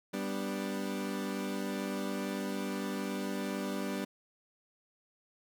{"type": "chord", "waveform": "30% pulse", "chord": "G major", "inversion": "none", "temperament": "equal", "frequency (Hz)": [196, 246.9, 293.7], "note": ["G3", "B3", "D4"], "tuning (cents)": [0, 0, 0], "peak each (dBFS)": [-34, -37, -37], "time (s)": [0.13, 4.05], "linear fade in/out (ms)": 10, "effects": []}